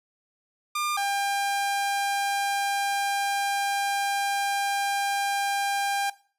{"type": "tone pair in turn", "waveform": "sawtooth", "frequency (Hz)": [1200, 799.3], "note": ["D6", "G5"], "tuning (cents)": [37, 33], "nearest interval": "perfect fifth", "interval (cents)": 704, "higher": "first", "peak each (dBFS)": [-22, -21], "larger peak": "second", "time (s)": [[0.75, 0.97], [0.97, 6.1]], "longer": "second", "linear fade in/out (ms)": 5, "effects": ["noise-tail reverb RT60 0.4 s tail -18 dB re dry", "resampled to 32000 Hz"]}